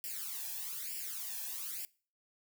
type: noise with flanger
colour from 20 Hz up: blue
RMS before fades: -41 dBFS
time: 0.04-1.85 s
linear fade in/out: 0 ms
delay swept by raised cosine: 0.39 to 1.21 ms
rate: 1.1 Hz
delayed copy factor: +0.95
effects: noise-tail reverb RT60 0.4 s tail -22 dB re dry